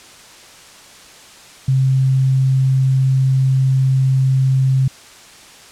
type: tone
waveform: sine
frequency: 132.4 Hz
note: C3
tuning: 21 cents sharp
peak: -11 dBFS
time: 1.68-4.88 s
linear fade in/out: 5 ms
effects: white hiss -41 dBFS RMS until 5.71 s + low-pass 8000 Hz 12 dB/octave